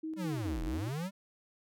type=tone with tremolo; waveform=sine; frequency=316.4 Hz; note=D#4; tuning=29 cents sharp; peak=-35 dBFS; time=0.03-0.89 s; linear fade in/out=10 ms; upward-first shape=square; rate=4.7 Hz; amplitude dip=45%
type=linear two-way sweep; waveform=square; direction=down then up; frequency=202.3 to 35.06 to 202.3 Hz; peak=-35 dBFS; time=0.16-1.11 s; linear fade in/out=50 ms; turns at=0.63 s
effects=none